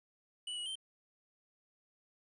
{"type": "tone with pitch steps", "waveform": "square", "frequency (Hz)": [2956, 2914, 3123], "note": ["F#7", "F#7", "G7"], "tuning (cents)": [-2, -27, -7], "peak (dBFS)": -39, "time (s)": [0.47, 0.755], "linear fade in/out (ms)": 5, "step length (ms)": 95, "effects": ["resampled to 24000 Hz", "12-bit"]}